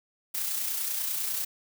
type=noise with amplitude modulation; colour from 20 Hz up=blue; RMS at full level=-29 dBFS; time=0.34-1.45 s; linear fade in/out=10 ms; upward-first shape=sine; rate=30.1 Hz; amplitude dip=40%; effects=none